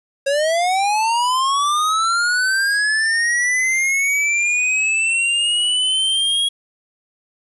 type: linear sweep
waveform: square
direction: up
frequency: 542 to 3308 Hz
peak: -16 dBFS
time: 0.26-6.49 s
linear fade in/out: 10 ms
effects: resampled to 24000 Hz + 8-bit